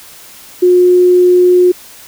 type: tone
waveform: sine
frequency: 359.8 Hz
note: F#4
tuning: 48 cents flat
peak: -4 dBFS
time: 0.62-1.72 s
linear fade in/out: 10 ms
effects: white hiss -36 dBFS RMS until 2.07 s